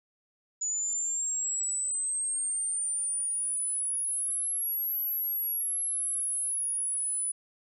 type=exponential two-way sweep; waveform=sine; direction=up then down; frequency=6900 to 11770 to 9930 Hz; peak=-28 dBFS; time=0.61-7.32 s; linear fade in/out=10 ms; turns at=5 s; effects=none